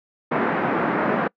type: band-pass noise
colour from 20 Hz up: pink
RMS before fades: -22 dBFS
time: 0.31-1.28 s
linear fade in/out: 10 ms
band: 180 to 1800 Hz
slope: 24 dB/octave
effects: noise-tail reverb RT60 0.1 s tail -26 dB re dry